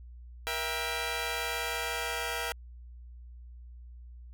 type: chord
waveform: 10% pulse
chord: E diminished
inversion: second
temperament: just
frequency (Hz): 474.7 / 659.3 / 791.1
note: Bb4 / E5 / G5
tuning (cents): +31 / 0 / +16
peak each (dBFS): -27 / -28 / -29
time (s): 0.47-2.52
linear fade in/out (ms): 0
effects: added 60 Hz sine -45 dBFS peak until 4.33 s